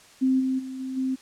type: tone with level steps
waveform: sine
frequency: 261.5 Hz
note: C4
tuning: 1 cent flat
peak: -18 / -22 / -32 / -29 / -23 dBFS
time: 0.21-1.16 s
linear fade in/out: 20 ms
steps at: 0.39 / 0.58 / 0.79 / 0.96 s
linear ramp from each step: 20 ms
effects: white hiss -52 dBFS RMS until 1.21 s + low-pass 8000 Hz 12 dB/octave